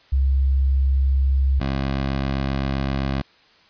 sine / 15% pulse tone pair in turn, 67.2 / 67.67 Hz, C2 / C#2, +47 / -41 cents, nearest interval unison, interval 12 cents, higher second, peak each -15 dBFS, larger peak neither, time 0.12-1.6 / 1.6-3.22 s, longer second, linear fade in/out 10 ms, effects white hiss -54 dBFS RMS until 3.69 s + resampled to 11025 Hz

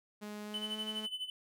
sawtooth tone with pitch glide, 209.2 to 215.5 Hz, G#3 to A3, +13 to -36 cents, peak -38 dBFS, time 0.21-1.07 s, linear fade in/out 20 ms, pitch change +51 cents, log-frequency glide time 0.44-0.79 s
triangle tone with tremolo, 3016 Hz, F#7, 32 cents sharp, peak -33 dBFS, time 0.54-1.3 s, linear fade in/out 2 ms, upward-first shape sine, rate 12 Hz, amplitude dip 80%
effects none

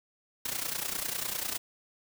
white noise with amplitude modulation, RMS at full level -31 dBFS, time 0.45-1.58 s, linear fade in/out 5 ms, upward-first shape sine, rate 30 Hz, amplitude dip 75%, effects none

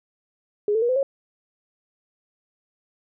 sine tone with pitch steps, 415.3 / 445.1 / 477.1 / 511.3 / 548 Hz, G#4 / A4 / A#4 / C5 / C#5, 0 / +20 / +40 / -40 / -20 cents, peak -18 dBFS, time 0.68-1.03 s, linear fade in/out 2 ms, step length 70 ms, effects none

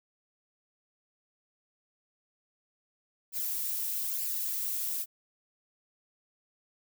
violet noise with flanger, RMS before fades -33 dBFS, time 3.32-5.06 s, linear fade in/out 50 ms, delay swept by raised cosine 0.4 to 3 ms, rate 1.1 Hz, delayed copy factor +0.5, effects none

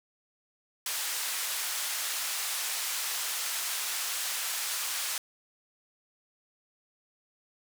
white band-pass noise, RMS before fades -33 dBFS, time 0.86-5.18 s, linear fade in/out 2 ms, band 920 to 12000 Hz, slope 12 dB/octave, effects none

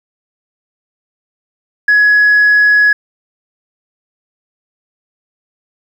sine tone, 1681 Hz, G#6, 20 cents sharp, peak -4 dBFS, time 1.88-2.93 s, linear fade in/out 5 ms, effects tanh soft clip ceiling -3 dBFS + 7-bit

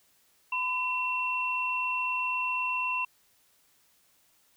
sine tone pair together, 1007.8 / 2714 Hz, B5 / E7, +35 / +50 cents, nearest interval octave + perfect fourth, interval 1715 cents, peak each -31 / -29 dBFS, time 0.52-3.05 s, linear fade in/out 5 ms, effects white hiss -66 dBFS RMS until 4.56 s

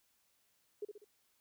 sine tone with echo, 415.3 Hz, G#4, in tune, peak -37 dBFS, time 0.82-0.85 s, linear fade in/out 5 ms, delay 65 ms, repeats 3, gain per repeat -6 dB, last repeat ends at 1.045 s, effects white hiss -75 dBFS RMS until 1.4 s

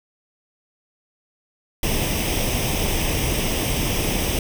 pink noise with comb filter, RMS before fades -22 dBFS, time 1.83-4.39 s, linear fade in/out 2 ms, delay 0.35 ms, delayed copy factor +0.65, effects none

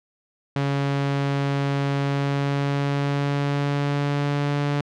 sawtooth tone with pitch glide, 140 to 144.19 Hz, C#3 to D3, +18 to -31 cents, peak -17 dBFS, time 0.56-4.81 s, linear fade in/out 2 ms, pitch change +51 cents, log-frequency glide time 2-4.61 s, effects low-pass 4000 Hz 12 dB/octave

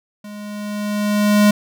square tone with level ramp, 207.7 Hz, G#3, in tune, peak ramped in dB -33 to -9 dBFS, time 0.24-1.51 s, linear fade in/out 5 ms, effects none

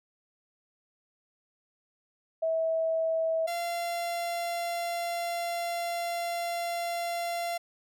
sine / 45% pulse tone pair in turn, 649 / 687.6 Hz, E5 / F5, -27 / -27 cents, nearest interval minor second, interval 100 cents, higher second, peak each -25 / -30 dBFS, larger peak first, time 2.42-3.47 / 3.47-7.58 s, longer second, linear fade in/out 10 ms, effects none

